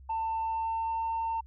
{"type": "tone with pitch glide", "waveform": "sine", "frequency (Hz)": [895, 905.9], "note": ["A5", "A#5"], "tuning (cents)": [29, -50], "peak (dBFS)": -27, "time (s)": [0.09, 1.41], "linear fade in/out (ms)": 10, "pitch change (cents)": 21, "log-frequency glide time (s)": [0.4, 1.14], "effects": ["tanh soft clip ceiling -26 dBFS", "added 66 Hz sine -48 dBFS peak until 1.46 s"]}